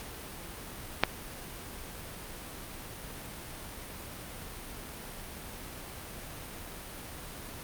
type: click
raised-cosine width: 0.3 ms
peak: -4 dBFS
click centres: 1.036 s
effects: pink hiss -43 dBFS RMS until 7.63 s + Opus 48 kbps